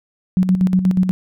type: tone with tremolo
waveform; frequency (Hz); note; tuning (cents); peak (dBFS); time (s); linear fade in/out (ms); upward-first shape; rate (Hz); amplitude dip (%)
sine; 185; F#3; 0; -10; 0.37-1.11; 0; square; 8.3; 60
effects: none